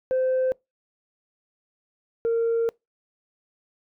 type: tone pair in turn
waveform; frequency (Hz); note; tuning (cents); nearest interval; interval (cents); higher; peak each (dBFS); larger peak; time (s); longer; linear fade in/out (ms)
sine; 517 / 460.6; C5 / A#4; -21 / -21; major second; 200; first; -18; neither; 0.11-0.52 / 2.25-2.69; second; 0
effects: noise-tail reverb RT60 0.2 s tail -26 dB re dry + tanh soft clip ceiling -18 dBFS